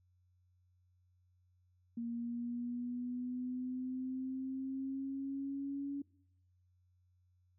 sine linear sweep, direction up, 233.1 to 282.2 Hz, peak -37 dBFS, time 1.97-6.02 s, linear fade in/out 5 ms, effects noise-tail reverb RT60 0.7 s tail -23 dB re dry + added 90 Hz sine -69 dBFS peak until 7.58 s

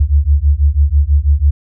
sine beating tone pair, 69.3 / 75.4 Hz, C#2 / D2, 0 / +46 cents, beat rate 6.1 Hz, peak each -11 dBFS, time 0-1.51 s, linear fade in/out 10 ms, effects none

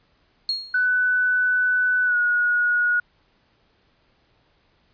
sine tone with exponential decay, 4284 Hz, C8, 40 cents sharp, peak -18 dBFS, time 0.49-0.86 s, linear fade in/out 1 ms, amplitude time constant 79 ms
sine tone with pitch glide, 1495 to 1450.8 Hz, F#6 to F#6, +17 to -34 cents, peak -17 dBFS, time 0.74-3 s, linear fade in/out 5 ms, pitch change -51 cents, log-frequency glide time 2.05-2.16 s
effects pink hiss -63 dBFS RMS until 4.93 s + resampled to 11025 Hz

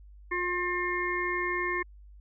harmonic tone with a mistuned harmonic, 355.5 Hz, F4, 31 cents sharp, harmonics 1 / 3 / 5 / 6, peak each -33 / -33 / -33 / -33 dBFS, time 0.31-1.83 s, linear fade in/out 10 ms, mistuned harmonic 5, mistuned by +16 cents, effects added 50 Hz sine -48 dBFS peak until 2.2 s

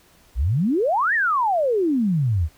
sine exponential two-way sweep, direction up then down, 52.7 to 1915 to 72.6 Hz, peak -17 dBFS, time 0.35-2.49 s, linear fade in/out 50 ms, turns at 1.14 s, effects pink hiss -55 dBFS RMS until 2.57 s

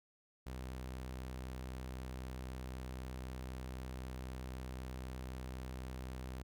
sawtooth tone, 63.9 Hz, C2, 40 cents flat, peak -39 dBFS, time 0.46-6.43 s, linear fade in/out 10 ms, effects none

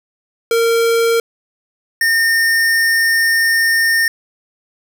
square tone pair in turn, 460.9 / 1822.4 Hz, A#4 / A#6, -20 / -40 cents, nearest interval 2 octaves, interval 2380 cents, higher second, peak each -12 dBFS, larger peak neither, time 0.51-1.2 / 2.01-4.08 s, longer second, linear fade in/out 2 ms, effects none

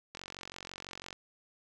click train, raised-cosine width 0.2 ms, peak -25 dBFS, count 46, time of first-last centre 0.15-1.128 s, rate 46 Hz, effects none

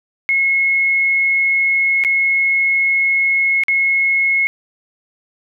sine tone with dropouts, 2173 Hz, C#7, 35 cents flat, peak -12 dBFS, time 0.29-4.47 s, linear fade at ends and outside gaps 0 ms, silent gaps 2.038-2.048 / 3.636-3.683 s, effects none

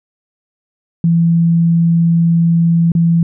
sine tone with dropouts, 167.7 Hz, E3, 30 cents sharp, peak -8 dBFS, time 1.04-3.23 s, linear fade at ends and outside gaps 2 ms, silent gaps 2.919-2.951 s, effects none

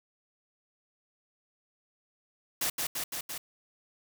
white noise with echo, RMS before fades -30 dBFS, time 2.61-2.7 s, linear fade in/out 5 ms, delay 170 ms, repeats 4, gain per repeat -2 dB, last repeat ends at 3.38 s, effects none

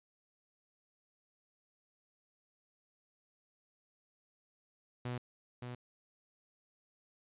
sawtooth tone with echo, 123.1 Hz, B2, 5 cents flat, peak -33 dBFS, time 5.05-5.18 s, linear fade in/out 5 ms, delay 570 ms, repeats 1, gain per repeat -5 dB, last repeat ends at 5.75 s, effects resampled to 8000 Hz

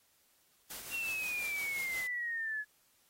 white noise with tremolo, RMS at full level -44 dBFS, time 0.7-2.07 s, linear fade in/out 5 ms, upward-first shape sine, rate 5.7 Hz, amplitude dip 40%
sine exponential sweep, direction down, 2774 to 1692 Hz, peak -34 dBFS, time 0.9-2.65 s, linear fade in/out 50 ms
effects white hiss -70 dBFS RMS until 3.09 s + AAC 48 kbps

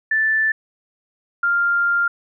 sine tone pair in turn, 1760 / 1396.9 Hz, A6 / F6, 0 / 0 cents, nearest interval major third, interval 400 cents, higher first, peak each -15 dBFS, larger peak neither, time 0.11-0.52 / 1.43-2.08 s, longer second, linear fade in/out 5 ms, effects none

